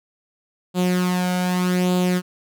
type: tone with flanger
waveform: sawtooth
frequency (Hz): 180.9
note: F#3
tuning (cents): -39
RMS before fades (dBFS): -20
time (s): 0.74-2.22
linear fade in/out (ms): 50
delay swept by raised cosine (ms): 0.26 to 1.36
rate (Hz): 0.83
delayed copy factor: +0.6
effects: none